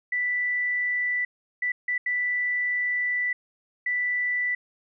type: tone bursts at uneven times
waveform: sine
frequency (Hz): 1975.5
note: B6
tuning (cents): 0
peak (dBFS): -23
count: 5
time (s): 0.12-1.25 / 1.62-1.72 / 1.88-1.98 / 2.06-3.33 / 3.86-4.55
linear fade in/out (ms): 5
effects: none